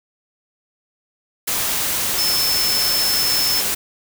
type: tone in noise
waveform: sine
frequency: 5274 Hz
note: E8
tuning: in tune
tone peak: -18 dBFS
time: 2.18-3.61 s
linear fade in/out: 10 ms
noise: white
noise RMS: -21 dBFS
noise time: 1.47-3.75 s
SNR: 0 dB
effects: none